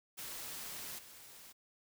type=noise with level steps; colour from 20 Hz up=white; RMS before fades=-45 / -55 dBFS; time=0.17-1.53 s; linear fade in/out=20 ms; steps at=0.98 s; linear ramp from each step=10 ms; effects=none